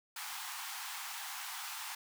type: high-pass noise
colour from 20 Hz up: pink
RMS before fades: -43 dBFS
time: 0.16-1.95 s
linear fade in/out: 5 ms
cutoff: 760 Hz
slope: 96 dB/octave
effects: none